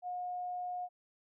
sine tone, 720 Hz, F#5, 47 cents flat, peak -36 dBFS, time 0.02-0.89 s, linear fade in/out 50 ms, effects none

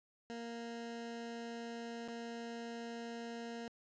20% pulse tone with dropouts, 233.1 Hz, A#3, in tune, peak -38 dBFS, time 0.3-3.68 s, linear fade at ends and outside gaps 0 ms, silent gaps 2.078-2.085 s, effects resampled to 16000 Hz + 13-bit

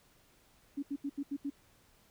sine tone bursts, 281.8 Hz, C#4, 29 cents sharp, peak -33 dBFS, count 6, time 0.77-1.502 s, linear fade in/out 10 ms, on 57 ms, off 78 ms, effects pink hiss -66 dBFS RMS until 2.1 s

